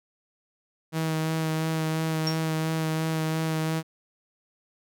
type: tone with vibrato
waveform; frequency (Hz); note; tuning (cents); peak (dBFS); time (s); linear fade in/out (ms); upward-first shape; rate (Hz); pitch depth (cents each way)
sawtooth; 159.4; D#3; +42; -21; 0.92-3.83; 50; sine; 2.9; 15
type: tone with exponential decay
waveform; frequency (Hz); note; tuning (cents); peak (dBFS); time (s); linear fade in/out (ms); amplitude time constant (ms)
sine; 5540; F8; -15; -23; 2.27-2.4; 2; 28
effects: none